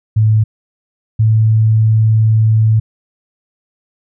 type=tone pair in turn; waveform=sine; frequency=108.8 / 110.13 Hz; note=A2 / A2; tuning=-19 / +2 cents; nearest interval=unison; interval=21 cents; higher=second; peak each=-7 dBFS; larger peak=neither; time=0.16-0.44 / 1.19-2.8 s; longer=second; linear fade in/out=10 ms; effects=none